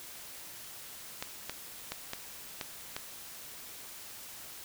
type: clicks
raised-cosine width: 0.2 ms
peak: -18 dBFS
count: 6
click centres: 1.225 / 1.496 / 1.92 / 2.134 / 2.612 / 2.965 s
effects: white hiss -47 dBFS RMS until 4.64 s